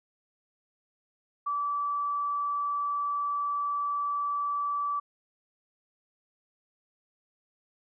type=tone; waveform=sine; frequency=1156 Hz; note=D6; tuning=28 cents flat; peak=-27 dBFS; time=1.46-5 s; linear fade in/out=10 ms; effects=none